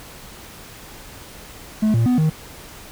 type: tone with pitch steps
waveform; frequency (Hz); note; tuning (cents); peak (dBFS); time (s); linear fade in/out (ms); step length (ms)
triangle; 215.9 / 115.3 / 248.6 / 156.8; A3 / A#2 / B3 / D#3; -33 / -19 / +12 / +14; -12; 1.82-2.3; 10; 120
effects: pink hiss -40 dBFS RMS until 2.91 s